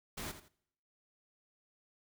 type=noise with echo; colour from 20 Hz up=pink; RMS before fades=-42 dBFS; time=0.17-0.32 s; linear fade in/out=10 ms; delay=83 ms; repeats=2; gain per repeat=-11 dB; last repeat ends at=0.486 s; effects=noise-tail reverb RT60 0.8 s tail -25 dB re dry